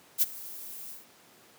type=noise with ADSR envelope; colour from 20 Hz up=violet; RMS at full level=-21 dBFS; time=0.18-1.06 s; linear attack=40 ms; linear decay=28 ms; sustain=-21 dB; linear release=160 ms; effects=pink hiss -57 dBFS RMS until 1.58 s + high-pass 200 Hz 12 dB/octave